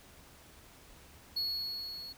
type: tone with level ramp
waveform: triangle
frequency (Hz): 4357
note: C#8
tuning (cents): -31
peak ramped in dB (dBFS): -29 to -42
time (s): 1.36-2.13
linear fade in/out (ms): 10
effects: added 73 Hz sine -63 dBFS peak until 2.17 s + pink hiss -57 dBFS RMS until 2.17 s